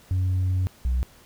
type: tone pair in turn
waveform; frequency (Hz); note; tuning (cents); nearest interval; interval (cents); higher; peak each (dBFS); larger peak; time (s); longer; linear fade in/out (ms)
sine; 92.5 / 62.49; F#2 / B1; 0 / +21; perfect fifth; 679; first; -18; neither; 0.11-0.67 / 0.85-1.03; first; 0
effects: tanh soft clip ceiling -19 dBFS + pink hiss -53 dBFS RMS until 1.25 s